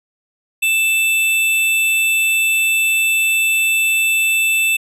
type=tone pair together; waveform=square; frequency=2644 / 3541 Hz; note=E7 / A7; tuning=+5 / +10 cents; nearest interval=perfect fourth; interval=505 cents; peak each=-14 / -25 dBFS; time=0.62-4.77 s; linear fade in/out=10 ms; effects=resampled to 32000 Hz